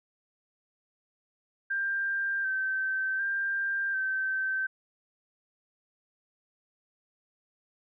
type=tone with vibrato; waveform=sine; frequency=1568 Hz; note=G6; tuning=in tune; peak=-27 dBFS; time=1.7-4.67 s; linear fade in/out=10 ms; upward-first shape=square; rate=0.67 Hz; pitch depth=23 cents each way; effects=none